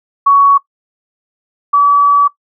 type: tone pair in turn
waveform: sine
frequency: 1120 / 1145.5 Hz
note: C#6 / D6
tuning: +18 / -44 cents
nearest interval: unison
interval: 38 cents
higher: second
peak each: -4 / -5 dBFS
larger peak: first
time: 0.26-0.58 / 1.73-2.28 s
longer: second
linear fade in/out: 10 ms
effects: noise-tail reverb RT60 0.1 s tail -19 dB re dry

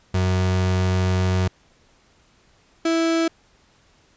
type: tone pair in turn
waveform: 35% pulse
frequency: 92.5 / 329.1 Hz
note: F#2 / E4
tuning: 0 / -3 cents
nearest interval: octave + minor seventh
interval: 2197 cents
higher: second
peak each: -16 dBFS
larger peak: neither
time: 0.14-1.48 / 2.85-3.28 s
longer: first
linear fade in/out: 5 ms
effects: pink hiss -58 dBFS RMS until 4.16 s + resampled to 16000 Hz

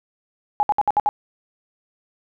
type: tone bursts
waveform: sine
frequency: 833 Hz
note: G#5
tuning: 5 cents sharp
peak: -14 dBFS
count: 6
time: 0.6-1.09 s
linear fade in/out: 0 ms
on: 30 ms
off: 62 ms
effects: none

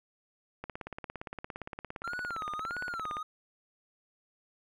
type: click train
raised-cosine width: 0.5 ms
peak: -24 dBFS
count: 45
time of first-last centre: 0.64-3.169 s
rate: 17.4 Hz
type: tone with vibrato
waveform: triangle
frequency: 1341 Hz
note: E6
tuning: 29 cents sharp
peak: -33 dBFS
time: 2.04-3.23 s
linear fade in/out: 5 ms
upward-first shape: sine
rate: 1.6 Hz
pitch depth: 170 cents each way
effects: none

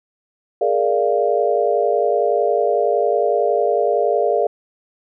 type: chord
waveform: sine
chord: Bb dominant seventh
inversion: third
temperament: equal with one note detuned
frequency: 415.3 / 466.2 / 587.3 / 692.4 Hz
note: Ab4 / Bb4 / D5 / F5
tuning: 0 / 0 / 0 / -15 cents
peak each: -20 dBFS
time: 0.61-4.47 s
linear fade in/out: 5 ms
effects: none

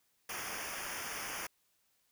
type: noise with comb filter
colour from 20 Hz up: pink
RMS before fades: -41 dBFS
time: 0.29-1.47 s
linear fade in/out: 5 ms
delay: 0.25 ms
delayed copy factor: -0.9
effects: white hiss -75 dBFS RMS until 2.11 s

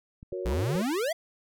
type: clicks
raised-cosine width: 5 ms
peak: -32 dBFS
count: 6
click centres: 0.229 / 0.325 / 0.481 / 0.542 / 0.593 / 0.754 s
type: chord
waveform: sine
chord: F# major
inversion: none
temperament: equal with one note detuned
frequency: 367 / 466.2 / 554.4 Hz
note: F#4 / A#4 / C#5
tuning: -14 / 0 / 0 cents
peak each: -33 / -38 / -37 dBFS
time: 0.32-0.82 s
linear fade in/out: 5 ms
type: tone with exponential growth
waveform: sine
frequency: 970 Hz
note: B5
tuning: 31 cents flat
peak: -36 dBFS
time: 0.43-0.53 s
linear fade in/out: 1 ms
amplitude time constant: 20 ms
type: exponential sweep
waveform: square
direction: up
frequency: 53.2 to 698.5 Hz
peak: -27 dBFS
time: 0.45-1.13 s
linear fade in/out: 10 ms
effects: none

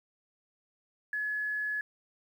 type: tone with quantisation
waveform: sine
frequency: 1700 Hz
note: G#6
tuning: 40 cents sharp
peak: -30 dBFS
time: 1.13-1.81 s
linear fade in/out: 2 ms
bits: 10
effects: none

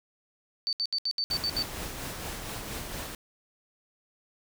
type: tone bursts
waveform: sine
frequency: 4557 Hz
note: C#8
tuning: 47 cents sharp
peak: -26 dBFS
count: 8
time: 0.67-1.624 s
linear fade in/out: 0 ms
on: 58 ms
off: 70 ms
type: noise with tremolo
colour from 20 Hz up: pink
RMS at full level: -36 dBFS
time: 1.3-3.15 s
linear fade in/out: 2 ms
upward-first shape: sine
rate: 4.3 Hz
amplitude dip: 35%
effects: none

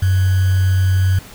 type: tone with sample-and-hold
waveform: sine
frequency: 93.7 Hz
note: F#2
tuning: 22 cents sharp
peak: -11 dBFS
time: 0.02-1.19 s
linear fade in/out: 5 ms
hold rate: 1575 Hz
effects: pink hiss -39 dBFS RMS until 1.34 s

